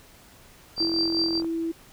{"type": "tone with tremolo", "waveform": "sine", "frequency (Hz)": 4699, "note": "D8", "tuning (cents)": 0, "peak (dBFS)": -21, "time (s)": [0.76, 1.42], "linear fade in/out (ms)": 50, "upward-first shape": "triangle", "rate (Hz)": 5, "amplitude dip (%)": 65}
{"type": "click train", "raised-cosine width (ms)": 1, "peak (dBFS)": -25, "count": 30, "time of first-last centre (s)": [0.78, 1.445], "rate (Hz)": 43.6}
{"type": "tone", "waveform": "sine", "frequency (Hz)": 329.6, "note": "E4", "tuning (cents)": 0, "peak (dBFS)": -25, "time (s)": [0.8, 1.72], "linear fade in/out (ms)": 10}
{"effects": ["pink hiss -52 dBFS RMS until 1.92 s"]}